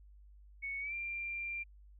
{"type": "tone with pitch glide", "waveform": "sine", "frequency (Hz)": [2217, 2376], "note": ["C#7", "D7"], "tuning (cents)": [0, 20], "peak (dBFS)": -37, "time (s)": [0.62, 1.64], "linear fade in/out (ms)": 20, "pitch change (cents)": 120, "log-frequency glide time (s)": [0.8, 0.94], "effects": ["added 50 Hz sine -55 dBFS peak until 1.99 s"]}